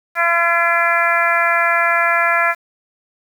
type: harmonic tone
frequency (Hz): 339.9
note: F4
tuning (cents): -47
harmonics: 2 / 3 / 4 / 5 / 6 / 7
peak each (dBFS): -20 / -22 / -18 / -18 / -21 / -22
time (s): 0.15-2.55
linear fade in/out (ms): 50
effects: 7-bit